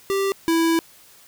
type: tone pair in turn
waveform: square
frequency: 392 / 329.6 Hz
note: G4 / E4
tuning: 0 / 0 cents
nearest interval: minor third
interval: 300 cents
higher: first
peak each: -20 / -17 dBFS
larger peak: second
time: 0.1-0.32 / 0.48-0.79 s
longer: second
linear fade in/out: 0 ms
effects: white hiss -50 dBFS RMS until 1.27 s